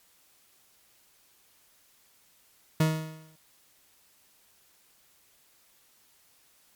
40% pulse tone with exponential decay, 157.7 Hz, D#3, 24 cents sharp, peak -18 dBFS, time 2.8-3.36 s, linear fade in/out 5 ms, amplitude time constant 120 ms, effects white hiss -63 dBFS RMS until 6.75 s + MP3 96 kbps

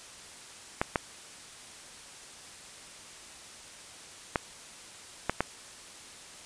clicks, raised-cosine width 0.5 ms, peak -10 dBFS, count 5, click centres 0.815 / 0.958 / 4.358 / 5.296 / 5.406 s, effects white hiss -48 dBFS RMS until 6.45 s + resampled to 22050 Hz

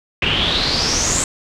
pink noise with low-pass filter sweep, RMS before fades -18 dBFS, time 0.22-1.24 s, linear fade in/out 2 ms, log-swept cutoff 2700 to 7800 Hz, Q 7.2, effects none

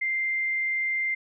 sine tone, 2093 Hz, C7, in tune, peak -24 dBFS, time 0.01-1.15 s, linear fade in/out 10 ms, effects none

